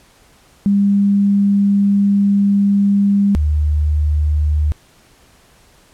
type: tone pair in turn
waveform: sine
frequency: 200.5 / 75.24 Hz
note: G3 / D2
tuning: +39 / +42 cents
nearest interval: octave + perfect fourth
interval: 1697 cents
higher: first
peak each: -10 / -12 dBFS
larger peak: first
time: 0.66-3.35 / 3.35-4.72 s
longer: first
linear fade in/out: 0 ms
effects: pink hiss -50 dBFS RMS until 5.93 s + low-pass 12000 Hz 12 dB/octave